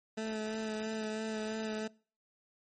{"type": "tone with vibrato", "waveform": "20% pulse", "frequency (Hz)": 218.1, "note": "A3", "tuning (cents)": -15, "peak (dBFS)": -30, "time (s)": [0.17, 1.88], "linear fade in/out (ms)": 10, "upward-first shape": "sine", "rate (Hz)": 3, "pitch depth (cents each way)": 19, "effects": ["noise-tail reverb RT60 0.4 s tail -23 dB re dry", "MP3 32 kbps"]}